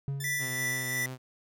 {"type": "tone with exponential decay", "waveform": "triangle", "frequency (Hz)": 138.59, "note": "C#3", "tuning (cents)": 0, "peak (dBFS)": -26, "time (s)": [0.08, 0.87], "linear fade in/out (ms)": 0, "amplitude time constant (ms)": 170}
{"type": "tone with pitch glide", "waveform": "5% pulse", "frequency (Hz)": [1760, 1777.4], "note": ["A6", "A6"], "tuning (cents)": [0, 17], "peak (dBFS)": -27, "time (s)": [0.2, 1.06], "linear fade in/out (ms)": 5, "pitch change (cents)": 17, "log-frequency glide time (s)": [0.67, 0.92]}
{"type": "tone with tremolo", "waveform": "square", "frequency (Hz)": 1975.5, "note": "B6", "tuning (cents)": 0, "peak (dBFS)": -29, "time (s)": [0.24, 1.06], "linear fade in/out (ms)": 2, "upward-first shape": "triangle", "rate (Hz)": 2.9, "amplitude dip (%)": 55}
{"type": "tone with vibrato", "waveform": "sawtooth", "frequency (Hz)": 128.2, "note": "C3", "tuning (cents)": -35, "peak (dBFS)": -33, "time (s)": [0.38, 1.18], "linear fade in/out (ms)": 50, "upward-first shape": "sine", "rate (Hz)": 5.8, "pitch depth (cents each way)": 21}
{"effects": []}